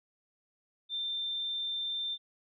sine tone, 3578 Hz, A7, 28 cents sharp, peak -32 dBFS, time 0.89-2.18 s, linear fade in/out 50 ms, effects none

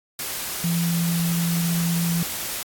sine tone in noise, 169.4 Hz, E3, 48 cents sharp, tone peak -20 dBFS, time 0.64-2.23 s, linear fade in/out 2 ms, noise white, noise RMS -29 dBFS, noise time 0.19-2.63 s, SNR +6 dB, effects AAC 64 kbps

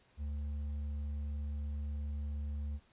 sine tone with hard clipping, 73.1 Hz, D2, 7 cents flat, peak -37 dBFS, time 0.17-2.8 s, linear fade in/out 50 ms, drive 4 dB, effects pink hiss -68 dBFS RMS until 2.92 s + resampled to 8000 Hz

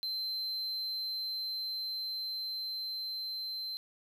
triangle tone with level ramp, 4100 Hz, C8, 36 cents flat, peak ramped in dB -32 to -35 dBFS, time 0.03-3.77 s, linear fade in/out 0 ms, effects none

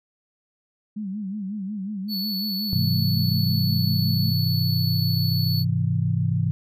sine tone with vibrato, 200.7 Hz, G3, 41 cents sharp, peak -27 dBFS, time 0.96-4.32 s, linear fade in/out 10 ms, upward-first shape sine, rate 5.5 Hz, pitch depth 120 cents each way
square tone, 4435 Hz, C#8, in tune, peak -27 dBFS, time 2.08-5.65 s, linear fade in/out 50 ms
sine chord, Ab augmented, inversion none, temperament equal, 103.83 / 130.81 / 164.81 Hz, Ab2 / C3 / E3, 0 / 0 / 0 cents, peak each -24 dBFS, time 2.73-6.51 s, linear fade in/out 0 ms
effects none

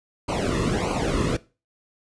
brown noise with flanger, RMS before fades -24 dBFS, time 0.28-1.37 s, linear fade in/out 10 ms, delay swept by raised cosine 0.56 to 1.33 ms, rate 1.6 Hz, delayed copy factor -1, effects noise-tail reverb RT60 0.3 s tail -19 dB re dry + resampled to 22050 Hz

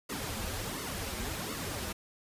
pink noise with flanger, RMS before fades -37 dBFS, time 0.09-1.93 s, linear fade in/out 10 ms, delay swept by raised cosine 1.2 to 7.1 ms, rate 1.4 Hz, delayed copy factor -0.85, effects resampled to 32000 Hz

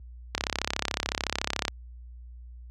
click train, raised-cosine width 0.2 ms, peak -8 dBFS, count 46, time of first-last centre 0.35-1.681 s, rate 33.8 Hz, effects added 60 Hz sine -39 dBFS peak until 2.7 s + high-pass 60 Hz 12 dB/octave

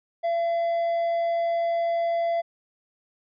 triangle tone, 677 Hz, E5, 46 cents sharp, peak -20 dBFS, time 0.23-2.42 s, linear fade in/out 20 ms, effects resampled to 11025 Hz

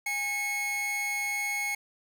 45% pulse tone pair together, 822 / 2186 Hz, G#5 / C#7, -18 / -25 cents, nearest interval octave + perfect fourth, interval 1693 cents, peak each -38 / -29 dBFS, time 0.06-1.75 s, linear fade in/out 5 ms, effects none

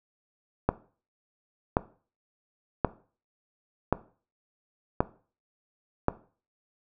click train, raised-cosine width 1 ms, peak -7 dBFS, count 6, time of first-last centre 0.69-6.084 s, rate 0.927 Hz, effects noise-tail reverb RT60 0.4 s tail -17 dB re dry

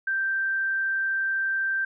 sine tone, 1568 Hz, G6, in tune, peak -23 dBFS, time 0.07-1.85 s, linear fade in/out 5 ms, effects none

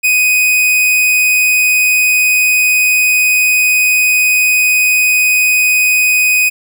45% pulse tone, 2498 Hz, D#7, 6 cents sharp, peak -8 dBFS, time 0.03-6.5 s, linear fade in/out 20 ms, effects 8-bit

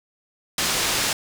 white low-pass noise, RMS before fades -23 dBFS, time 0.58-1.13 s, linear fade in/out 2 ms, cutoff 7000 Hz, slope 12 dB/octave, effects none

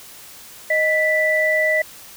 sine tone pair together, 623.1 / 1975.5 Hz, D#5 / B6, +2 / 0 cents, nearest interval octave + minor sixth, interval 1998 cents, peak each -19 / -17 dBFS, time 0.7-1.82 s, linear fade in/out 5 ms, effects white hiss -41 dBFS RMS until 2.16 s

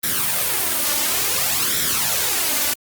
white noise with flanger, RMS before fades -20 dBFS, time 0.03-2.74 s, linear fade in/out 10 ms, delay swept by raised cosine 0.53 to 3.43 ms, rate 0.57 Hz, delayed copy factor +0.65, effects high-pass 80 Hz 12 dB/octave + Opus 32 kbps

